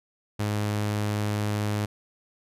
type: tone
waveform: sawtooth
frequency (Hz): 104.6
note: G#2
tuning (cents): +13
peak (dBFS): -21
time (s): 0.39-1.86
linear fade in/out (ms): 10
effects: resampled to 32000 Hz